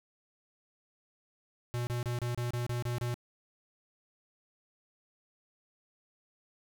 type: tone bursts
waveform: square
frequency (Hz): 121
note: B2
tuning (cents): -35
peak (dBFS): -32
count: 9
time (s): 1.74-3.142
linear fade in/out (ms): 0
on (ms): 130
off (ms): 29
effects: none